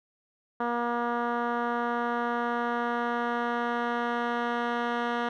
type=tone with low-pass filter sweep; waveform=10% pulse; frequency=238.2 Hz; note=A#3; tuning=38 cents sharp; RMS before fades=-29 dBFS; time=0.6-5.29 s; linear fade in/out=5 ms; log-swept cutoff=1300 to 2300 Hz; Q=1.3; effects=none